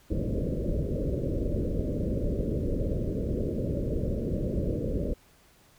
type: low-pass noise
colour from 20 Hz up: pink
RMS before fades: -29 dBFS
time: 0.1-5.14 s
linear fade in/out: 10 ms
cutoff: 590 Hz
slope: 96 dB/octave
effects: pink hiss -60 dBFS RMS until 5.78 s